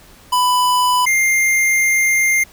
square tone pair in turn, 995 / 2108 Hz, B5 / C7, +13 / +12 cents, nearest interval octave + minor second, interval 1299 cents, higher second, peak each -13 dBFS, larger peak neither, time 0.32-1.06 / 1.06-2.44 s, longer second, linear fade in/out 10 ms, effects pink hiss -45 dBFS RMS until 2.52 s

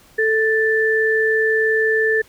sine tone pair together, 440.2 / 1763 Hz, A4 / A6, +1 / +3 cents, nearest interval 2 octaves, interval 2402 cents, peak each -17 dBFS, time 0.18-2.22 s, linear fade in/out 10 ms, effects pink hiss -50 dBFS RMS until 2.28 s

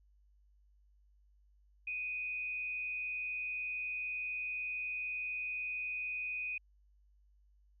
sine tone with frequency modulation, 2489 Hz, D#7, in tune, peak -36 dBFS, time 1.87-6.58 s, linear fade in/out 5 ms, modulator 127 Hz, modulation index 0.39, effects added 50 Hz sine -64 dBFS peak until 7.8 s

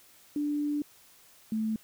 sine tone pair in turn, 293.7 / 219.2 Hz, D4 / A3, 0 / -6 cents, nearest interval perfect fourth, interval 506 cents, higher first, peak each -27 dBFS, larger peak neither, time 0.36-0.82 / 1.52-1.76 s, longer first, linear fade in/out 2 ms, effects white hiss -58 dBFS RMS until 1.83 s

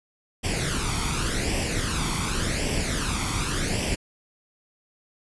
pink noise with flanger, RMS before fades -26 dBFS, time 0.43-3.96 s, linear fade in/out 20 ms, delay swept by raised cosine 0.37 to 0.9 ms, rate 0.88 Hz, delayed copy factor +0.65, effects resampled to 24000 Hz

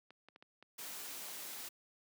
clicks, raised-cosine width 0.3 ms, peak -40 dBFS, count 5, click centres 0.106 / 0.286 / 0.361 / 0.425 / 0.626 s
white noise, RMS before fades -46 dBFS, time 0.78-1.69 s, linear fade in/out 10 ms
effects high-pass 200 Hz 12 dB/octave

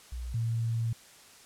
sine tone pair in turn, 60.7 / 114.87 Hz, B1 / A#2, -29 / -25 cents, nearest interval major seventh, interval 1104 cents, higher second, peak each -34 / -27 dBFS, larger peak second, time 0.12-0.34 / 0.34-0.93 s, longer second, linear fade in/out 5 ms, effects white hiss -54 dBFS RMS until 1.45 s + low-pass 10000 Hz 12 dB/octave

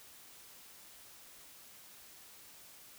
silence, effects white hiss -56 dBFS RMS until 2.98 s

